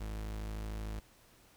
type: tone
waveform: 40% pulse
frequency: 53.1 Hz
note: G#1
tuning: 39 cents sharp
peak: -37 dBFS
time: 0-1 s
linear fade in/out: 10 ms
effects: pink hiss -63 dBFS RMS until 1.56 s